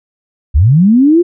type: linear sweep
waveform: sine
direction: up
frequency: 58.8 to 359.6 Hz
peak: -4 dBFS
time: 0.54-1.23 s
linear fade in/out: 20 ms
effects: none